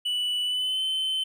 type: tone with pitch glide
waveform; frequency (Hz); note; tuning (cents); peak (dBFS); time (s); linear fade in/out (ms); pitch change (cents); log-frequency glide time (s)
triangle; 2962 to 3068; F#7 to G7; +1 to -38; -23; 0.05-1.24; 10; +61; 0.44-0.82
effects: none